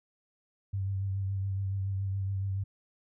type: tone with vibrato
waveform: sine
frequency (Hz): 97.2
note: G2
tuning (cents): -14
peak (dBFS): -29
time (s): 0.73-2.64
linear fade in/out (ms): 10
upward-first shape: triangle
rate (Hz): 7.1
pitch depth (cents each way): 34
effects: none